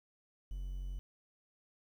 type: tone with quantisation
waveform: triangle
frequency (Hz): 45.93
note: F#1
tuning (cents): -12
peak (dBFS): -36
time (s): 0.51-0.99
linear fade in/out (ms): 0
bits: 11
effects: none